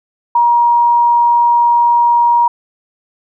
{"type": "tone", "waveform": "sine", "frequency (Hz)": 949, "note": "A#5", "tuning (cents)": 31, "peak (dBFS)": -7, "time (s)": [0.35, 2.48], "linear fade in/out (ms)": 5, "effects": []}